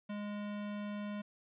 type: tone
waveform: square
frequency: 206.6 Hz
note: G#3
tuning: 9 cents flat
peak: -39 dBFS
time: 0.09-1.22 s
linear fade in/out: 10 ms
effects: resampled to 8000 Hz + 12-bit